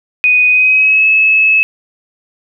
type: tone with pitch glide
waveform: sine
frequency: 2489 to 2590 Hz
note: D#7 to E7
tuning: 0 to -31 cents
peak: -6 dBFS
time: 0.24-1.63 s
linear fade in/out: 0 ms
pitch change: +69 cents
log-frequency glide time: 0.49-1.06 s
effects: none